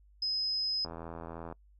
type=tone; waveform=sine; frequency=5070 Hz; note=D#8; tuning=32 cents sharp; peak=-29 dBFS; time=0.22-0.85 s; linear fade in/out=5 ms
type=click train; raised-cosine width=1 ms; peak=-28 dBFS; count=57; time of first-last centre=0.85-1.525 s; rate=83 Hz
effects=noise-tail reverb RT60 0.1 s tail -25 dB re dry + added 50 Hz sine -58 dBFS peak until 1.79 s